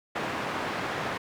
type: band-pass noise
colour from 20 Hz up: white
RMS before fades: -32 dBFS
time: 0.15-1.18 s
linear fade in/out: 10 ms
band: 110 to 1500 Hz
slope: 12 dB/octave
effects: none